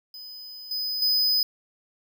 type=tone with level steps; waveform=square; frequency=5010 Hz; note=D#8; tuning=11 cents sharp; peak=-39 / -27 / -20 dBFS; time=0.14-1.43 s; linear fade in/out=2 ms; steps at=0.71 / 1.02 s; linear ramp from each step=2 ms; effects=10-bit